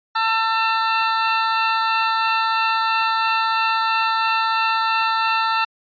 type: tone pair together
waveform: sawtooth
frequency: 896 / 1342.5 Hz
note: A5 / E6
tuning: +31 / +31 cents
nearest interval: perfect fifth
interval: 700 cents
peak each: -16 dBFS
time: 0.15-5.65 s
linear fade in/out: 10 ms
effects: resampled to 11025 Hz